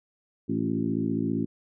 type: harmonic tone with a mistuned harmonic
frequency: 55 Hz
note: A1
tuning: in tune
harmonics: 2 / 3 / 4 / 5 / 6 / 7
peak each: -35 / -33 / -29 / -29 / -33 / -38 dBFS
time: 0.48-1.46 s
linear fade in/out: 20 ms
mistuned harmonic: 6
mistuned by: +43 cents
effects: none